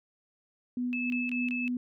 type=tone with tremolo; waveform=sine; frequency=246.9 Hz; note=B3; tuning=in tune; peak=-28 dBFS; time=0.77-1.77 s; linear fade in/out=2 ms; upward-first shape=sine; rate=3.4 Hz; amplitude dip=35%
type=tone bursts; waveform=sine; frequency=2611 Hz; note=E7; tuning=17 cents flat; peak=-32 dBFS; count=4; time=0.93-1.679 s; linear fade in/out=0 ms; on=170 ms; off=23 ms
effects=none